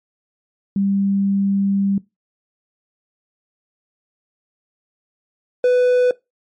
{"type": "tone pair in turn", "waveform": ["sine", "triangle"], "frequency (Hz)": [197.5, 497.1], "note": ["G3", "B4"], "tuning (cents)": [13, 11], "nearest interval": "octave + major third", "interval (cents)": 1598, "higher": "second", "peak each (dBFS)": [-15, -9], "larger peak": "second", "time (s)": [[0.76, 1.98], [5.64, 6.11]], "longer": "first", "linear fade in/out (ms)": 2, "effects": ["noise-tail reverb RT60 0.2 s tail -20 dB re dry", "MP3 48 kbps"]}